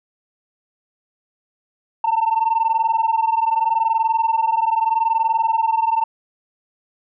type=tone pair together; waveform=sine; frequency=890.2 / 911 Hz; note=A5 / A#5; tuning=+20 / -40 cents; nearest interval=unison; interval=40 cents; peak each=-17 / -17 dBFS; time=2.04-6.04 s; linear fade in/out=5 ms; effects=tanh soft clip ceiling -11 dBFS